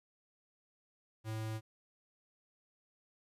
square tone, 110 Hz, A2, in tune, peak -38 dBFS, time 1.24-1.61 s, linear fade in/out 50 ms, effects resampled to 32000 Hz + 13-bit

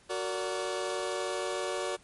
sawtooth chord, Gb augmented, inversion none, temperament just, 370 / 462.5 / 578.1 Hz, Gb4 / Bb4 / D5, 0 / -14 / -27 cents, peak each -31 / -33 / -31 dBFS, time 0.09-1.97 s, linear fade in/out 20 ms, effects pink hiss -60 dBFS RMS until 2.03 s + MP3 48 kbps

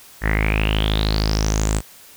sawtooth tone with low-pass filter sweep, 53 Hz, G#1, 36 cents sharp, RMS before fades -19 dBFS, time 0.21-1.82 s, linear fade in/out 50 ms, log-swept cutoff 1800 to 8300 Hz, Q 9.5, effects white hiss -45 dBFS RMS until 2.16 s

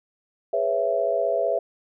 sine chord, C# minor seventh, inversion second, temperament just, 415.8 / 498.9 / 554.4 / 665.2 Hz, G#4 / B4 / C#5 / E5, +2 / +17 / 0 / +16 cents, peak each -29 / -27 / -27 / -23 dBFS, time 0.53-1.59 s, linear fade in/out 5 ms, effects none

